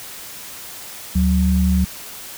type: tone pair together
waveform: sine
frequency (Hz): 73.42 / 185.01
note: D2 / F#3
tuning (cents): 0 / 0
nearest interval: octave + major third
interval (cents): 1600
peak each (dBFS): -16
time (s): 1.15-1.85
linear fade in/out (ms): 10
effects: white hiss -35 dBFS RMS until 2.37 s